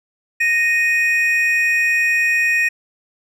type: tone pair together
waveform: triangle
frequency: 1859.9 / 2489 Hz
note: A#6 / D#7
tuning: -4 / 0 cents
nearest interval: perfect fourth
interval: 504 cents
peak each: -15 dBFS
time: 0.4-2.69 s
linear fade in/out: 10 ms
effects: none